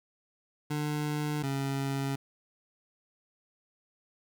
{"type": "tone pair in turn", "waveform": "25% pulse", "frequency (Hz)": [149.5, 137.22], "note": ["D3", "C#3"], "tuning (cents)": [31, -17], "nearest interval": "minor second", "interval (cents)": 148, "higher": "first", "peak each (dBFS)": -26, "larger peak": "neither", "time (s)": [[0.7, 1.43], [1.43, 2.16]], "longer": "neither", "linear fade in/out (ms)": 10, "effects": []}